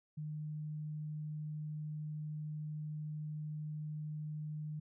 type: tone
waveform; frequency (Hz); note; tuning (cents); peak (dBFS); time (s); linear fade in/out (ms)
sine; 152.2; D#3; -38; -39; 0.17-4.8; 10
effects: none